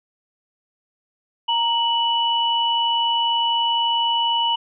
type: tone pair together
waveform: sine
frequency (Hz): 931 / 2956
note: A#5 / F#7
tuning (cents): -2 / -2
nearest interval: octave + minor sixth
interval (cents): 2000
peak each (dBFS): -20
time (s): 1.48-4.56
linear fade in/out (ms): 10
effects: none